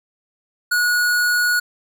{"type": "tone", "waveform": "square", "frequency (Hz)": 1456, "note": "F#6", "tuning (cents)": -28, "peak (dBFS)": -16, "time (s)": [0.71, 1.6], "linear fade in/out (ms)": 10, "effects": []}